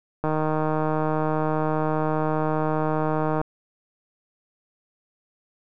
click train, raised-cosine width 1 ms, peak -11 dBFS, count 493, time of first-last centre 0.24-3.414 s, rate 155 Hz, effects none

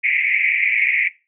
white band-pass noise, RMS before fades -18 dBFS, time 0.03-1.09 s, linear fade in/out 20 ms, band 2000 to 2400 Hz, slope 96 dB/octave, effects noise-tail reverb RT60 0.3 s tail -20 dB re dry

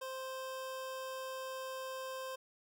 25% pulse tone, 523.3 Hz, C5, in tune, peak -37 dBFS, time 0.01-2.36 s, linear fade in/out 10 ms, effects none

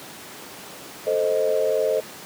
sine chord, A diminished, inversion none, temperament equal, 440 / 523.3 / 622.3 Hz, A4 / C5 / Eb5, 0 / 0 / 0 cents, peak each -23 dBFS, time 1.06-2.01 s, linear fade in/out 20 ms, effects pink hiss -39 dBFS RMS until 2.25 s + high-pass 200 Hz 12 dB/octave

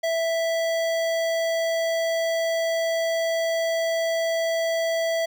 square tone with notch filter, 659.3 Hz, E5, in tune, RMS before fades -24 dBFS, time 0.03-5.26 s, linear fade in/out 10 ms, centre 11000 Hz, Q 1, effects none

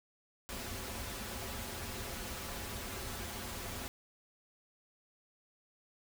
pink noise with comb filter, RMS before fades -42 dBFS, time 0.49-3.88 s, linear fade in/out 0 ms, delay 6.5 ms, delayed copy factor -0.65, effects none

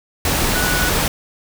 sine tone in noise, 1475 Hz, F#6, 6 cents flat, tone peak -21 dBFS, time 0.55-0.89 s, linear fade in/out 2 ms, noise pink, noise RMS -18 dBFS, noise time 0.25-1.08 s, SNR -6 dB, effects none

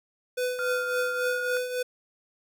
square tone with tremolo, 499.3 Hz, B4, 19 cents sharp, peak -25 dBFS, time 0.37-1.83 s, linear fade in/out 10 ms, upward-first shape triangle, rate 3.6 Hz, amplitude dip 65%
sine tone with pitch glide, 1400 to 1439.4 Hz, F6 to F#6, +4 to -48 cents, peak -29 dBFS, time 0.59-1.57 s, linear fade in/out 0 ms, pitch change +48 cents, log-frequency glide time 1.18-1.33 s
effects none

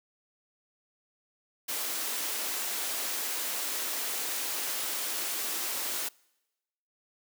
white high-pass noise, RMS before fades -33 dBFS, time 1.68-6.09 s, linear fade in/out 10 ms, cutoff 260 Hz, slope 24 dB/octave, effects noise-tail reverb RT60 1.0 s tail -26 dB re dry

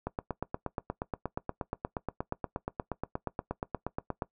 click train, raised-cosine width 1 ms, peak -18 dBFS, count 36, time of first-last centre 0.07-4.222 s, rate 8.43 Hz, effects noise-tail reverb RT60 0.1 s tail -19 dB re dry

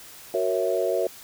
sine chord, F# dominant seventh, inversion none, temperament equal, 370 / 466.2 / 554.4 / 659.3 Hz, F#4 / A#4 / C#5 / E5, 0 / 0 / 0 / 0 cents, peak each -27 dBFS, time 0.34-1.07 s, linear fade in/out 2 ms, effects white hiss -45 dBFS RMS until 1.23 s

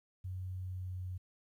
sine tone with pitch glide, 92.5 to 91.54 Hz, F#2 to F#2, 0 to -18 cents, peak -38 dBFS, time 0.24-1.18 s, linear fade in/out 10 ms, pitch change -18 cents, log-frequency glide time 0.52-1.05 s, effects 12-bit

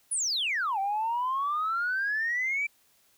sine exponential two-way sweep, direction down then up, 10420 to 768 to 2348 Hz, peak -25 dBFS, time 0.11-2.67 s, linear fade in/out 10 ms, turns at 0.79 s, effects tanh soft clip ceiling -22 dBFS + white hiss -65 dBFS RMS until 3.17 s

